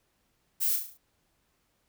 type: noise with echo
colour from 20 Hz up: violet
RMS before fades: -28 dBFS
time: 0.6-0.77 s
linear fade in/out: 20 ms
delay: 35 ms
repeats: 6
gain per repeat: -5 dB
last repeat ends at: 0.98 s
effects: pink hiss -73 dBFS RMS until 1.88 s